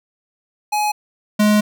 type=tone pair in turn; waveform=square; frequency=841 / 210.2 Hz; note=G#5 / G#3; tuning=+22 / +21 cents; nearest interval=2 octaves; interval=2401 cents; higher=first; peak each=-17 / -12 dBFS; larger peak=second; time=0.72-0.92 / 1.39-1.61 s; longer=second; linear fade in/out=10 ms; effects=none